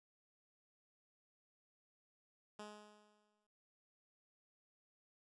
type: tone with exponential decay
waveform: 10% pulse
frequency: 210 Hz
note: G#3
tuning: 19 cents sharp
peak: -39 dBFS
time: 2.59-3.47 s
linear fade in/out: 5 ms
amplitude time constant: 190 ms
effects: noise-tail reverb RT60 0.1 s tail -26 dB re dry + resampled to 22050 Hz